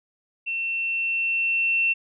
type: tone with level ramp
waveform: sine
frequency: 2700 Hz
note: E7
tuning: 41 cents sharp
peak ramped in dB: -25 to -18 dBFS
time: 0.46-1.94 s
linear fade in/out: 20 ms
effects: none